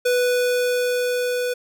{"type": "tone with level ramp", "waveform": "square", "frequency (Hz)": 493.9, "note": "B4", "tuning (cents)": 0, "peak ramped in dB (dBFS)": [-17, -22], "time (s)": [0.05, 1.54], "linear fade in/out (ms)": 10, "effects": []}